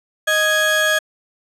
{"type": "tone pair together", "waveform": "35% pulse", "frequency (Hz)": [622.3, 1661.3], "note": ["D#5", "G#6"], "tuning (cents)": [0, 0], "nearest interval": "octave + perfect fourth", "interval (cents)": 1700, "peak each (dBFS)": [-18, -14], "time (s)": [0.27, 0.99], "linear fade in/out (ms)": 10, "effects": ["low-pass 11000 Hz 12 dB/octave"]}